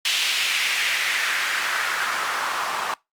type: noise with band-pass filter sweep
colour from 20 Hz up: white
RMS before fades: -24 dBFS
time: 0.05-2.94 s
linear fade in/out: 2 ms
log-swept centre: 3000 to 1000 Hz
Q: 2.1
effects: noise-tail reverb RT60 0.2 s tail -24 dB re dry + Opus 48 kbps